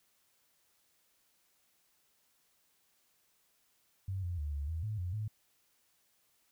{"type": "tone with pitch steps", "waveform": "sine", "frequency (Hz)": [95.7, 87.7, 73.8, 71.5, 81.2, 107.5, 89.1, 107.3], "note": ["G2", "F2", "D2", "D2", "E2", "A2", "F2", "A2"], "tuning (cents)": [-41, 8, 9, -46, -26, -40, 35, -43], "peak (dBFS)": -34, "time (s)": [4.08, 5.28], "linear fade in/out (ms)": 5, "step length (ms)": 150, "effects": ["white hiss -73 dBFS RMS until 6.51 s"]}